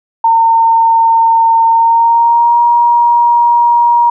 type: tone with pitch glide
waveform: sine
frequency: 911 to 948.6 Hz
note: A#5 to A#5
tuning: -40 to +30 cents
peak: -5 dBFS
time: 0.24-4.1 s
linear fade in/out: 5 ms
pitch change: +70 cents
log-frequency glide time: 1.68-2.62 s
effects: none